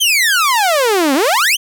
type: exponential two-way sweep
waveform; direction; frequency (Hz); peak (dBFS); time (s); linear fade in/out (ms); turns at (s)
sawtooth; down then up; 3250 to 258.2 to 3250; -7; 0-1.57; 20; 1.14
effects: none